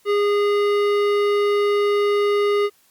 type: tone with hard clipping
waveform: sine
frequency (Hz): 410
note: G#4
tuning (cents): -22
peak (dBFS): -18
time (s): 0.05-2.7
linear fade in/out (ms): 50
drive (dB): 15
effects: white hiss -58 dBFS RMS until 2.9 s + Opus 48 kbps